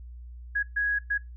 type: tone bursts at uneven times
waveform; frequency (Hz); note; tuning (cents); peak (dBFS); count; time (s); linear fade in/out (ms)
sine; 1661.2; G#6; 0; -23; 3; 0.55-0.63 / 0.76-0.99 / 1.1-1.18; 10
effects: noise-tail reverb RT60 0.2 s tail -20 dB re dry + added 60 Hz sine -40 dBFS peak until 1.36 s